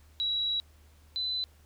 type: tone pair in turn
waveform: sine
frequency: 3890 / 4013 Hz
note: B7 / B7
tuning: -27 / +27 cents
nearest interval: minor second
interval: 54 cents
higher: second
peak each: -27 / -29 dBFS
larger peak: first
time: 0.2-0.6 / 1.16-1.44 s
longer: first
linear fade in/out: 0 ms
effects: added 75 Hz sine -56 dBFS peak until 1.65 s + pink hiss -64 dBFS RMS until 1.65 s